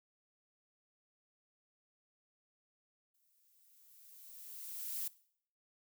violet noise with exponential growth, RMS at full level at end -38 dBFS, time 3.14-5.08 s, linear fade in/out 5 ms, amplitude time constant 420 ms, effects noise-tail reverb RT60 0.6 s tail -20 dB re dry

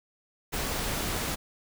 pink noise, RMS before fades -31 dBFS, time 0.52-1.36 s, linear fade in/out 20 ms, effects none

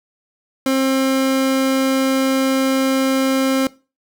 30% pulse tone, 266 Hz, C4, 29 cents sharp, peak -12 dBFS, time 0.66-3.67 s, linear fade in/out 2 ms, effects noise-tail reverb RT60 0.3 s tail -20 dB re dry

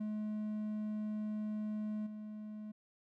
triangle tone with level steps, 212.9 Hz, G#3, 43 cents sharp, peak -34 / -41 dBFS, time 0-2.72 s, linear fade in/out 10 ms, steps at 2.06 s, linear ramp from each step 10 ms, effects none

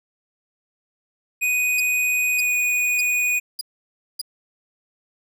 square tone with pitch glide, 2489 to 2472 Hz, D#7 to D#7, 0 to -12 cents, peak -19 dBFS, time 1.41-3.4 s, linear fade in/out 20 ms, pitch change -12 cents, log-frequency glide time 2.34-2.51 s
sawtooth tone bursts, 4881 Hz, D#8, 34 cents flat, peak -22 dBFS, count 5, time 1.78-4.215 s, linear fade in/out 5 ms, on 23 ms, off 580 ms
effects none

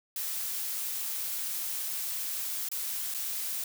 blue noise with dropouts, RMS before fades -34 dBFS, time 0.16-3.64 s, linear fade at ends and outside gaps 2 ms, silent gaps 2.688-2.715 / 3.141-3.146 s, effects none

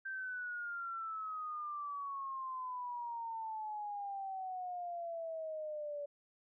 sine exponential sweep, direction down, 1571 to 574 Hz, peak -39 dBFS, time 0.05-6.06 s, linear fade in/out 10 ms, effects none

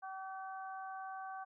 harmonic tone, 382.4 Hz, G4, 43 cents flat, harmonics 2 / 3 / 4, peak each -44 / -49 / -51 dBFS, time 0.02-1.45 s, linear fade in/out 20 ms, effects none

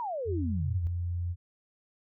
sine exponential sweep, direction down, 987.8 to 73.42 Hz, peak -31 dBFS, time 0-0.87 s, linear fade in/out 0 ms
sine tone, 87.31 Hz, F2, in tune, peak -29 dBFS, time 0.25-1.36 s, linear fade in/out 50 ms
effects none

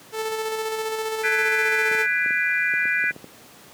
sawtooth tone with tremolo, 440 Hz, A4, in tune, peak -20 dBFS, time 0.12-2.07 s, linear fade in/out 50 ms, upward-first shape square, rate 15 Hz, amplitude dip 30%
sine chord, G# half-diminished seventh, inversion third, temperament just, 1495.1 / 1661.2 / 1993.5 / 2392 Hz, F#6 / G#6 / B6 / D7, +18 / 0 / +16 / +31 cents, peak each -25 dBFS, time 1.23-3.12 s, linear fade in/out 20 ms
clicks, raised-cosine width 2 ms, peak -24 dBFS, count 10, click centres 1.914 / 1.949 / 2.261 / 2.307 / 2.738 / 2.855 / 3.04 / 3.109 / 3.163 / 3.243 s
effects pink hiss -47 dBFS RMS until 3.73 s + high-pass 150 Hz 12 dB/octave

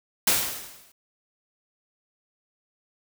white noise with exponential decay, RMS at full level -18 dBFS, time 0.27-0.92 s, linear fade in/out 5 ms, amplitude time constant 140 ms, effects none

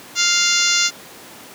harmonic tone, 698.5 Hz, F5, in tune, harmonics 2 / 3 / 4 / 5 / 6 / 7 / 8 / 9 / 10, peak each -23 / -23 / -23 / -23 / -23 / -23 / -23 / -23 / -23 dBFS, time 0.15-0.91 s, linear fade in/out 50 ms, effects pink hiss -39 dBFS RMS until 1.54 s + high-pass 200 Hz 12 dB/octave

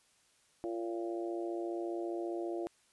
harmonic tone with a mistuned harmonic, 114.8 Hz, A#2, 26 cents flat, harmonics 3 / 4 / 5 / 6 / 7, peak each -36 / -46 / -44 / -44 / -54 dBFS, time 0.64-2.67 s, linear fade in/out 0 ms, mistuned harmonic 7, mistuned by -28 cents, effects white hiss -69 dBFS RMS until 2.92 s + resampled to 24000 Hz

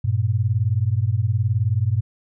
sine beating tone pair, 98.5 / 117.5 Hz, G2 / A#2, +9 / +14 cents, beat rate 19 Hz, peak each -20 / -20 dBFS, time 0.04-2.01 s, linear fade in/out 10 ms, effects none

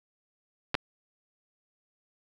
clicks, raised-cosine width 0.3 ms, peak -10 dBFS, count 2, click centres 0.744 / 0.751 s, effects none

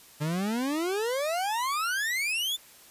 40% pulse exponential sweep, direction up, 145.1 to 3584 Hz, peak -26 dBFS, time 0.2-2.57 s, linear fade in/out 20 ms, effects white hiss -53 dBFS RMS until 2.9 s + resampled to 32000 Hz

